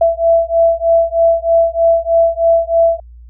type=beating tone pair; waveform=sine; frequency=665 / 668.2 Hz; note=E5 / E5; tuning=+15 / +23 cents; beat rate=3.2 Hz; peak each=-12 dBFS; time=0.01-3 s; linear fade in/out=5 ms; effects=added 59 Hz sine -34 dBFS peak until 3.29 s